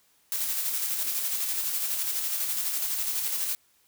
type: noise with tremolo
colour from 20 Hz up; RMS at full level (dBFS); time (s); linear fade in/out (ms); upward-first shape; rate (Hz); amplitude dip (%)
blue; -28; 0.32-3.55; 0; square; 12; 30
effects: white hiss -65 dBFS RMS until 3.87 s